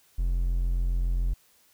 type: tone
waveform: triangle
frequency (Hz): 43.61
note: F1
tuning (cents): -2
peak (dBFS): -21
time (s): 0.18-1.34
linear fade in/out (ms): 10
effects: white hiss -62 dBFS RMS until 1.73 s